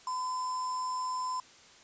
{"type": "tone with sample-and-hold", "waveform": "sine", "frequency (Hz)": 1013, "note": "B5", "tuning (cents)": 44, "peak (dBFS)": -31, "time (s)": [0.07, 1.4], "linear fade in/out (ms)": 2, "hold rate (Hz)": 6300, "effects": ["white hiss -56 dBFS RMS until 1.83 s", "resampled to 16000 Hz"]}